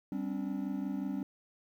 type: chord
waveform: triangle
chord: G suspended fourth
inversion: none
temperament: equal with one note detuned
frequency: 196 / 261.6 / 287 Hz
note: G3 / C4 / D4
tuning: 0 / 0 / -40 cents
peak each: -35 / -36 / -36 dBFS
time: 0.12-1.23 s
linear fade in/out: 2 ms
effects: 11-bit